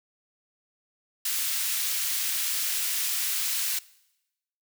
white high-pass noise, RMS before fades -28 dBFS, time 1.25-3.79 s, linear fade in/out 5 ms, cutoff 1900 Hz, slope 12 dB/octave, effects noise-tail reverb RT60 0.9 s tail -21 dB re dry

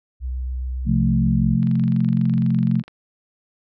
sine tone with vibrato, 63.4 Hz, B1, 46 cents sharp, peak -23 dBFS, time 0.2-1.58 s, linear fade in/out 50 ms, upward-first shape sine, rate 7.2 Hz, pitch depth 12 cents each way
sine chord, F major, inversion second, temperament equal, 130.81 / 174.61 / 220 Hz, C3 / F3 / A3, 0 / 0 / 0 cents, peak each -20 dBFS, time 0.85-2.83 s, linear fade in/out 50 ms
click train, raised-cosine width 0.3 ms, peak -26 dBFS, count 31, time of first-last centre 1.63-2.88 s, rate 24 Hz
effects none

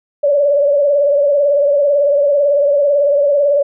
sine tone with vibrato, 572 Hz, D5, 46 cents flat, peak -9 dBFS, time 0.23-3.63 s, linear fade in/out 10 ms, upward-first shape triangle, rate 18 Hz, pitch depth 70 cents each way, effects none

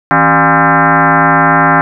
sine tone with frequency modulation, 273.3 Hz, C#4, 24 cents flat, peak -5 dBFS, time 0.11-1.81 s, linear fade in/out 0 ms, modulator 218 Hz, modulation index 6.9, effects none

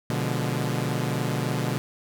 sawtooth chord, B diminished seventh, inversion none, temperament equal, 123.47 / 146.83 / 174.61 / 207.7 Hz, B2 / D3 / F3 / Ab3, 0 / 0 / 0 / 0 cents, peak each -24 / -25 / -29 / -30 dBFS, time 0.1-1.78 s, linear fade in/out 0 ms, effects none

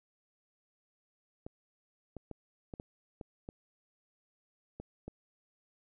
clicks, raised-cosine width 2 ms, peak -29 dBFS, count 9, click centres 1.465 / 2.167 / 2.313 / 2.738 / 2.799 / 3.212 / 3.489 / 4.8 / 5.08 s, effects none

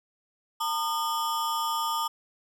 square ring-modulated tone, 1065 Hz, C6, 30 cents sharp, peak -24 dBFS, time 0.6-2.08 s, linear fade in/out 10 ms, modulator 152 Hz, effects none

